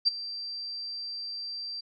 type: tone with ADSR envelope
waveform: sine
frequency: 4699 Hz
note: D8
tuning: in tune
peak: -17 dBFS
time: 0.05-1.81 s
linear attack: 26 ms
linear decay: 17 ms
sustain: -17 dB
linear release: 12 ms
effects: none